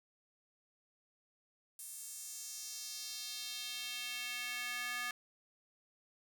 square tone with high-pass filter sweep, 244.6 Hz, B3, 16 cents flat, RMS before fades -43 dBFS, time 1.79-5.11 s, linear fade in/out 2 ms, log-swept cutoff 9300 to 1600 Hz, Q 1.9, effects none

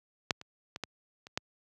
clicks, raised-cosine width 0.2 ms, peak -9 / -27 / -21 / -17 / -30 / -13 dBFS, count 6, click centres 0.308 / 0.414 / 0.761 / 0.837 / 1.269 / 1.375 s, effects high-pass 80 Hz 12 dB/octave

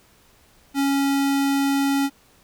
square tone, 277.2 Hz, C#4, in tune, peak -19 dBFS, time 0.74-2.1 s, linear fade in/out 50 ms, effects pink hiss -56 dBFS RMS until 2.43 s

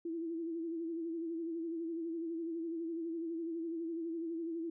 sine tone with vibrato, 331.2 Hz, E4, 8 cents sharp, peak -36 dBFS, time 0.05-4.7 s, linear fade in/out 5 ms, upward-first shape sine, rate 12 Hz, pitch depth 52 cents each way, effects none

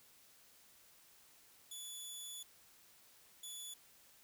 15% pulse tone bursts at uneven times, 3443 Hz, A7, 38 cents flat, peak -39 dBFS, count 2, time 1.71-2.43 / 3.43-3.74 s, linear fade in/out 5 ms, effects white hiss -65 dBFS RMS until 4.23 s

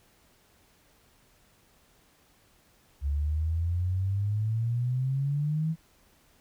sine exponential sweep, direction up, 69.3 to 163.4 Hz, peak -25 dBFS, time 3.01-5.76 s, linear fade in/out 50 ms, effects pink hiss -63 dBFS RMS until 6.4 s

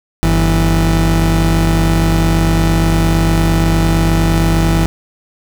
30% pulse tone pair together, 48.7 / 163.7 Hz, G1 / E3, -11 / -12 cents, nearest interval octave + major sixth, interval 2099 cents, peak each -10 dBFS, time 0.23-4.86 s, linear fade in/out 0 ms, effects none

